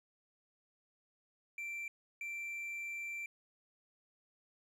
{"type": "tone bursts at uneven times", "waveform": "triangle", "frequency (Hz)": 2349, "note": "D7", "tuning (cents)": 0, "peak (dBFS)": -38, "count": 2, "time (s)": [[1.58, 1.88], [2.21, 3.26]], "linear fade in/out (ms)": 2, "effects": []}